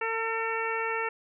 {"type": "harmonic tone", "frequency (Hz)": 451.3, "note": "A4", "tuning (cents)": 44, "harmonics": [1, 2, 3, 4, 5, 6], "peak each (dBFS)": [-33, -34, -34, -35, -36, -38], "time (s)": [0.01, 1.09], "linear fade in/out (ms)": 5, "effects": []}